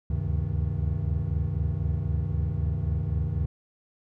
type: tone cluster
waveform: triangle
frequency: 73.6 / 77.5 / 98 / 132.7 / 157.2 Hz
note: D2 / D#2 / G2 / C3 / D#3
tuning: +4 / -6 / 0 / +25 / +18 cents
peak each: -28 / -30 / -28 / -31 / -30 dBFS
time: 0.1-3.46 s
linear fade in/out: 5 ms
effects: none